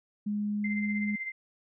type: tone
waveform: sine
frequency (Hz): 207.7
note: G#3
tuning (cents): 0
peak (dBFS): -28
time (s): 0.26-1.16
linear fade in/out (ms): 10
type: tone with tremolo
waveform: sine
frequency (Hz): 2084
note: C7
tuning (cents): -7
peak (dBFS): -31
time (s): 0.64-1.32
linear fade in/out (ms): 5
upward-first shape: sine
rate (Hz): 16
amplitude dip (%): 60
effects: none